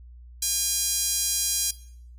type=tone with high-pass filter; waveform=5% pulse; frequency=810 Hz; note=G#5; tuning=43 cents flat; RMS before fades=-26 dBFS; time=0.42-1.71 s; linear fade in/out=5 ms; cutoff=5600 Hz; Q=0.78; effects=noise-tail reverb RT60 0.6 s tail -17 dB re dry + added 60 Hz sine -43 dBFS peak until 2.18 s